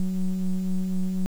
triangle ring-modulated tone, 91.9 Hz, F#2, 11 cents flat, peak -16 dBFS, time 0-1.26 s, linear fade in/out 0 ms, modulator 93.9 Hz, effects tanh soft clip ceiling -14 dBFS + 8-bit

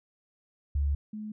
sine tone pair in turn, 71.2 / 213.4 Hz, C#2 / G#3, +47 / +47 cents, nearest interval octave + perfect fifth, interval 1900 cents, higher second, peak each -24 / -35 dBFS, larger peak first, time 0.75-0.95 / 1.13-1.32 s, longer first, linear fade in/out 5 ms, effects none

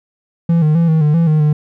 triangle tone with pitch steps, 168 / 153 / 167.8 / 159.2 / 149.7 / 167.2 / 154.2 / 150.4 Hz, E3 / D#3 / E3 / D#3 / D3 / E3 / D#3 / D3, +33 / -29 / +31 / +40 / +33 / +25 / -15 / +42 cents, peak -7 dBFS, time 0.49-1.53 s, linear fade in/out 5 ms, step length 130 ms, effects none

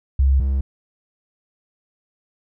sine / triangle tone pair in turn, 67.5 / 67.5 Hz, C#2 / C#2, -45 / -45 cents, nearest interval unison, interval 0 cents, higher neither, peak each -12 / -15 dBFS, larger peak first, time 0.19-0.4 / 0.4-0.61 s, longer neither, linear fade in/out 5 ms, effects none

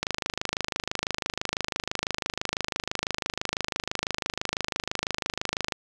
click train, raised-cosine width 0.2 ms, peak -9 dBFS, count 149, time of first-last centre 0.03-5.722 s, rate 26 Hz, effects none

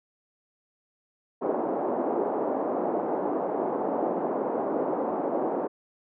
pink band-pass noise, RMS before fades -28 dBFS, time 1.41-5.68 s, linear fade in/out 20 ms, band 280 to 850 Hz, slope 24 dB/octave, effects none

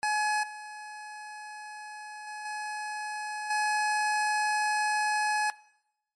25% pulse tone with level steps, 846 Hz, G#5, 32 cents sharp, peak -22 / -37 / -34 / -30 / -22 dBFS, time 0.03-5.5 s, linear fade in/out 0 ms, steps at 0.43 / 2.27 / 2.45 / 3.5 s, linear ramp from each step 5 ms, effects noise-tail reverb RT60 0.8 s tail -20 dB re dry + MP3 48 kbps

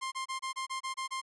sawtooth tone bursts, 1055 Hz, C6, 14 cents sharp, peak -30 dBFS, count 9, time 0.01-1.216 s, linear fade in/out 20 ms, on 110 ms, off 27 ms, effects resampled to 24000 Hz

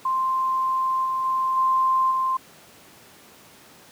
sine tone with level steps, 1046.5 Hz, C6, in tune, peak -20 / -22 / -20 / -17 / -20 dBFS, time 0.05-2.37 s, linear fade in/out 5 ms, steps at 1.04 / 1.24 / 1.56 / 2.1 s, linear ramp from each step 20 ms, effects pink hiss -49 dBFS RMS until 3.91 s + high-pass 150 Hz 12 dB/octave

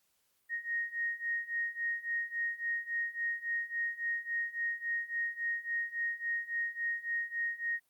sine beating tone pair, 1864.7 / 1868.3 Hz, A#6 / A#6, 0 / +3 cents, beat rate 3.6 Hz, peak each -37 / -35 dBFS, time 0.49-7.8 s, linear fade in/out 50 ms, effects white hiss -75 dBFS RMS until 7.89 s + Opus 48 kbps

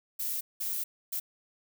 violet noise bursts at uneven times, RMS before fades -33 dBFS, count 3, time 0.19-0.41 / 0.6-0.84 / 1.12-1.2 s, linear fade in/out 10 ms, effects none

